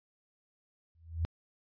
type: tone with exponential growth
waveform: sine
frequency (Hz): 82.41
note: E2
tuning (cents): 0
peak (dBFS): -25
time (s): 0.95-1.25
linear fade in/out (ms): 0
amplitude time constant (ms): 64
effects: resampled to 11025 Hz